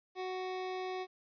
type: tone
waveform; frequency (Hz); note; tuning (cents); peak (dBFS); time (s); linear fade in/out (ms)
25% pulse; 371.1; F#4; +5; -33; 0.15-1.07; 50
effects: resampled to 11025 Hz + 12-bit